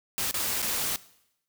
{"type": "noise with dropouts", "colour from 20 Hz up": "white", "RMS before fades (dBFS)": -29, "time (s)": [0.18, 0.96], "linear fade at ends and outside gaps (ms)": 0, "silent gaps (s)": [[0.311, 0.342], [0.619, 0.626]], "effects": ["noise-tail reverb RT60 0.8 s tail -19 dB re dry"]}